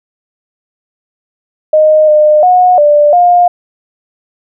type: tone with pitch steps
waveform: sine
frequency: 618 / 606 / 727 / 590 / 708 Hz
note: D#5 / D#5 / F#5 / D5 / F5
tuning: -12 / -46 / -31 / +8 / +23 cents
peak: -3 dBFS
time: 1.73-3.48 s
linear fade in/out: 5 ms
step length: 350 ms
effects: none